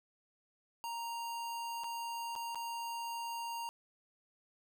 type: tone with dropouts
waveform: square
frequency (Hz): 932.3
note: A#5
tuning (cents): 0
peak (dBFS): -39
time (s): 0.84-3.69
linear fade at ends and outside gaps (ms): 0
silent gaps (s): 1.836-1.842 / 2.353-2.361 / 2.547-2.556
effects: none